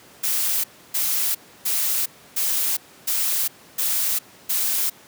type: noise bursts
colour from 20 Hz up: blue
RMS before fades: -22 dBFS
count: 7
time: 0.23-4.9 s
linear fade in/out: 10 ms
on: 410 ms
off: 300 ms
effects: pink hiss -48 dBFS RMS until 5.07 s + high-pass 150 Hz 12 dB/octave